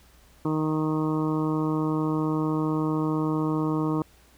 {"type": "harmonic tone", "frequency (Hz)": 155.56, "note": "D#3", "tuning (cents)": 0, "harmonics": [1, 2, 3, 4, 5, 6, 7, 8], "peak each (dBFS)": [-28, -25, -33, -41, -43, -37, -36, -40], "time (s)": [0.45, 4.02], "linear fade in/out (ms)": 2, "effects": ["added 60 Hz sine -58 dBFS peak until 4.37 s", "pink hiss -58 dBFS RMS until 4.37 s"]}